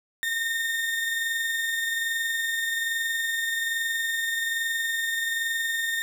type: tone pair together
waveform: 35% pulse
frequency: 1827.8 / 1849 Hz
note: A#6 / A#6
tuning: -35 / -15 cents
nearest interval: unison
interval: 20 cents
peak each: -24 / -35 dBFS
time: 0.23-6.02 s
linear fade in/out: 0 ms
effects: none